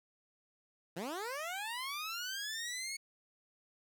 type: linear sweep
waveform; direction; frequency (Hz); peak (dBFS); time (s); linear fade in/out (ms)
15% pulse; up; 153.4 to 2217; -32; 0.96-2.97; 10
effects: none